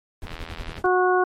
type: noise with tremolo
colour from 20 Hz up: brown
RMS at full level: -32 dBFS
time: 0.22-0.86 s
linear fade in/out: 0 ms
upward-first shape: triangle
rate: 11 Hz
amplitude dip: 95%
type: click train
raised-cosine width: 0.3 ms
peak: -20 dBFS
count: 43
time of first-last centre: 0.27-0.78 s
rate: 82.4 Hz
type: harmonic tone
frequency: 365.9 Hz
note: F#4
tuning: 19 cents flat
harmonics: 1 / 2 / 3 / 4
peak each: -19 / -22 / -24 / -25 dBFS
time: 0.84-1.24 s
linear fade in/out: 5 ms
effects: MP3 64 kbps